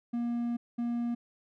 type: tone pair in turn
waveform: triangle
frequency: 237.3 / 237.3 Hz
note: A#3 / A#3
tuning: +31 / +31 cents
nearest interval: unison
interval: 0 cents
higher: neither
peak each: -27 dBFS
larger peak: neither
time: 0.13-0.57 / 0.78-1.15 s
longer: first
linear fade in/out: 10 ms
effects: none